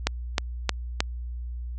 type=click train; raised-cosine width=0.2 ms; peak=-4 dBFS; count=4; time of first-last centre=0.07-1.005 s; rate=3.21 Hz; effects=added 60 Hz sine -31 dBFS peak until 1.78 s + resampled to 22050 Hz